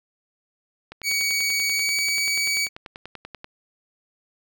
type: click train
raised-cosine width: 0.3 ms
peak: -21 dBFS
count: 27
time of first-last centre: 0.92-3.444 s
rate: 10.3 Hz
type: tone with pitch glide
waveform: 20% pulse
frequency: 2255 to 2272 Hz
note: C#7 to C#7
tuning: +29 to +42 cents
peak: -16 dBFS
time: 1.03-2.69 s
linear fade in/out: 50 ms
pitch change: +13 cents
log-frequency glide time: 1.74-1.95 s
effects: none